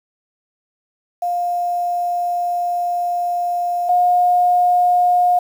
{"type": "tone pair in turn", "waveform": "sine", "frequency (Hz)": [704, 714.7], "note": ["F5", "F5"], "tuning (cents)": [14, 40], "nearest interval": "unison", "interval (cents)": 26, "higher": "second", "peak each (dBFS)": [-17, -11], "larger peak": "second", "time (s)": [[1.22, 3.89], [3.89, 5.39]], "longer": "first", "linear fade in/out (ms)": 5, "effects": ["7-bit"]}